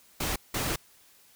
pink noise bursts at uneven times, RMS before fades -30 dBFS, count 2, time 0.2-0.36 / 0.54-0.76 s, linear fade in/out 5 ms, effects white hiss -59 dBFS RMS until 1.35 s

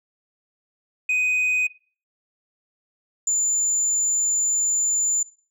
sine tone pair in turn, 2500 / 7071 Hz, D#7 / A8, +8 / +8 cents, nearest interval octave + tritone, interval 1800 cents, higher second, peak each -16 / -16 dBFS, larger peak neither, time 1.09-1.67 / 3.27-5.23 s, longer second, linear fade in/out 5 ms, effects noise-tail reverb RT60 0.4 s tail -20 dB re dry + tanh soft clip ceiling -18 dBFS

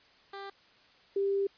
15% pulse / sine tone pair in turn, 395.4 / 395.4 Hz, G4 / G4, +15 / +15 cents, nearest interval unison, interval 0 cents, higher neither, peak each -34 / -26 dBFS, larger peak second, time 0.33-0.5 / 1.16-1.47 s, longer second, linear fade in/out 5 ms, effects white hiss -61 dBFS RMS until 1.57 s + resampled to 11025 Hz

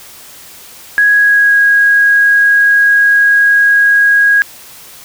sine tone with pitch glide, 1662 to 1644.8 Hz, G#6 to G#6, +1 to -17 cents, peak -5 dBFS, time 0.98-4.42 s, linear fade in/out 0 ms, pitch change -18 cents, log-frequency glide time 1.14-1.59 s, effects white hiss -35 dBFS RMS until 5.04 s

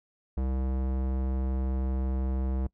square tone with low-pass filter, 65.2 Hz, C2, 5 cents flat, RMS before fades -29 dBFS, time 0.37-2.67 s, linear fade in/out 5 ms, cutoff 730 Hz, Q 0.61, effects noise-tail reverb RT60 0.1 s tail -23 dB re dry

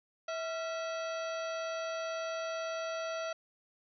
harmonic tone with a mistuned harmonic, 651 Hz, E5, 22 cents flat, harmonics 1 / 2 / 3 / 4 / 5 / 6 / 7 / 9, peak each -36 / -41 / -49 / -48 / -51 / -54 / -52 / -53 dBFS, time 0.28-3.33 s, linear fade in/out 5 ms, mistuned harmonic 2, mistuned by +87 cents, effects none

